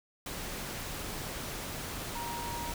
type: tone in noise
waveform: sine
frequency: 943 Hz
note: A#5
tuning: 20 cents sharp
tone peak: -38 dBFS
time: 2.15-2.72 s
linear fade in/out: 2 ms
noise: pink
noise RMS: -39 dBFS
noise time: 0.26-2.74 s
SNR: -2 dB
effects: none